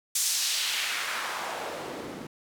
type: noise with band-pass filter sweep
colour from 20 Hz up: white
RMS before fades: -31 dBFS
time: 0.15-2.27 s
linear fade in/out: 5 ms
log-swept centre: 7600 to 220 Hz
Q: 1.2
effects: none